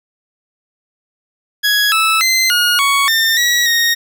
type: tone with pitch steps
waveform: 20% pulse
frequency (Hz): 1669 / 1310 / 2065 / 1437 / 1116 / 1806 / 1923 / 1863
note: G#6 / E6 / C7 / F6 / C#6 / A6 / B6 / A#6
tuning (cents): +8 / -11 / -23 / +49 / +11 / +45 / -47 / -2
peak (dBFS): -6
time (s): 1.63-3.95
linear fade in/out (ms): 20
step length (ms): 290
effects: none